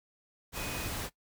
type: tone in noise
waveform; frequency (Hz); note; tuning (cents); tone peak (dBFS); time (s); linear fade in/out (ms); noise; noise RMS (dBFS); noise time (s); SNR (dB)
sine; 2500; D#7; +8; -44; 0.54-0.9; 50; pink; -37; 0.52-1.1; -10
effects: noise-tail reverb RT60 0.1 s tail -18 dB re dry